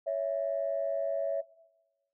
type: tone pair together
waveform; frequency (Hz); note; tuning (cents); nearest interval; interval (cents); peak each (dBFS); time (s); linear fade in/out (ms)
sine; 558.8 / 659.3; C#5 / E5; +14 / 0; minor third; 286; -31 / -30; 0.06-1.42; 20
effects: noise-tail reverb RT60 1.0 s tail -21 dB re dry + tanh soft clip ceiling -21 dBFS